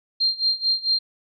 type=tone with tremolo; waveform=sine; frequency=4186 Hz; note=C8; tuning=in tune; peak=-16 dBFS; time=0.2-0.99 s; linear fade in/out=10 ms; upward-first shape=sine; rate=4.5 Hz; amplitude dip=90%; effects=none